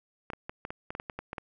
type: clicks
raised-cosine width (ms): 0.5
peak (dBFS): -21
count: 12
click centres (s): 0.302 / 0.334 / 0.495 / 0.651 / 0.705 / 0.905 / 0.951 / 0.999 / 1.098 / 1.19 / 1.331 / 1.382
effects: none